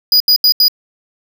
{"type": "tone bursts", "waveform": "square", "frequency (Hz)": 4922, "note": "D#8", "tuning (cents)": -20, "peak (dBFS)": -7, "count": 4, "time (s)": [0.12, 0.682], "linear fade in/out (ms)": 2, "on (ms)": 82, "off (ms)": 78, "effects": []}